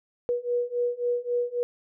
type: beating tone pair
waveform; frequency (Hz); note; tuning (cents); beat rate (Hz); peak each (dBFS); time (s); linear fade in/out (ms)
sine; 482.7 / 486.4; B4 / B4; -40 / -26; 3.7; -28 / -27; 0.29-1.63; 0
effects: none